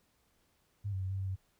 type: tone with pitch steps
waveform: sine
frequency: 101.3 / 95.1 / 94 / 96.6 / 95.9 / 94.8 Hz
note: G#2 / F#2 / F#2 / G2 / G2 / F#2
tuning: -43 / +48 / +28 / -25 / -37 / +43 cents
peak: -33 dBFS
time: 0.84-1.362 s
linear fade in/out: 20 ms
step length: 87 ms
effects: pink hiss -73 dBFS RMS until 1.59 s